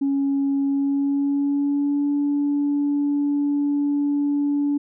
sine tone with pitch glide, 277.2 to 287.6 Hz, C#4 to D4, 0 to -36 cents, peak -17 dBFS, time 0.01-4.78 s, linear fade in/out 10 ms, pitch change +64 cents, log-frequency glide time 0.65-2.11 s, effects tanh soft clip ceiling -15 dBFS

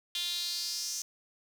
sawtooth tone with high-pass filter sweep, 350 Hz, F4, 4 cents sharp, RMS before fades -35 dBFS, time 0.15-1.02 s, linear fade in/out 2 ms, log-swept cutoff 3400 to 6100 Hz, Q 5.1, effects none

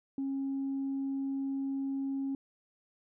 sine tone, 272.3 Hz, C#4, 31 cents flat, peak -30 dBFS, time 0.18-2.35 s, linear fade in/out 2 ms, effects tanh soft clip ceiling -28 dBFS

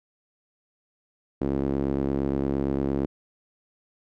sawtooth tone with band-pass filter, 68.7 Hz, C#2, 15 cents flat, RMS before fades -26 dBFS, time 1.41-3.06 s, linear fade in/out 5 ms, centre 320 Hz, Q 1.9, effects none

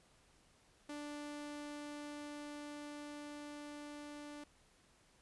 sawtooth tone with level ramp, 293.7 Hz, D4, in tune, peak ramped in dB -40 to -44 dBFS, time 0.89-4.44 s, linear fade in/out 5 ms, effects pink hiss -69 dBFS RMS until 5.21 s + resampled to 24000 Hz

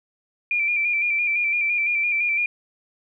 sine tone with vibrato, 2378 Hz, D7, 21 cents sharp, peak -19 dBFS, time 0.51-2.46 s, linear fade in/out 2 ms, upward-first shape square, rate 5.9 Hz, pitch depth 34 cents each way, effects none

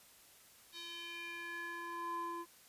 square tone with band-pass filter sweep, 341.8 Hz, F4, 37 cents flat, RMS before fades -44 dBFS, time 0.72-2.46 s, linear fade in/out 50 ms, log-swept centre 3900 to 770 Hz, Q 3.4, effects white hiss -62 dBFS RMS until 2.68 s + resampled to 32000 Hz

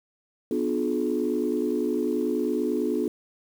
sine chord, B diminished seventh, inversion none, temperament just, 246.9 / 296.3 / 355.6 / 426.7 Hz, B3 / D4 / F4 / Ab4, 0 / +15 / +31 / +47 cents, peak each -28 dBFS, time 0.51-3.08 s, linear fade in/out 2 ms, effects tanh soft clip ceiling -14 dBFS + 8-bit

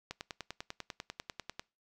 click train, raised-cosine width 0.2 ms, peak -22 dBFS, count 16, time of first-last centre 0.11-1.595 s, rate 10.1 Hz, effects noise-tail reverb RT60 0.3 s tail -24 dB re dry

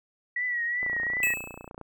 sine tone with vibrato, 1931 Hz, B6, 39 cents flat, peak -26 dBFS, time 0.36-1.34 s, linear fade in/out 5 ms, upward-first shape triangle, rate 2.7 Hz, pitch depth 66 cents each way
click train, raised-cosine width 1 ms, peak -26 dBFS, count 30, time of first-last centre 0.83-1.813 s, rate 29.5 Hz
square tone with exponential decay, 2600 Hz, E7, 24 cents flat, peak -21 dBFS, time 1.23-1.69 s, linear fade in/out 1 ms, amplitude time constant 100 ms
effects none

